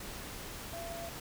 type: tone in noise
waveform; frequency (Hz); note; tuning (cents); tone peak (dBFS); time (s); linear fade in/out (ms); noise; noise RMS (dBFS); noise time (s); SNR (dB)
sine; 676; E5; +43; -41; 0.73-1.09; 5; pink; -44; 0-1.2; 0
effects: none